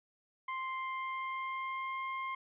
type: tone with pitch glide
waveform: 30% pulse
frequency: 1048 to 1060.2 Hz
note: C6 to C6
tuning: +2 to +23 cents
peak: -33 dBFS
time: 0.48-2.35 s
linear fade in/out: 5 ms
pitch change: +21 cents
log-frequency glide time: 0.73-2.01 s
effects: resampled to 8000 Hz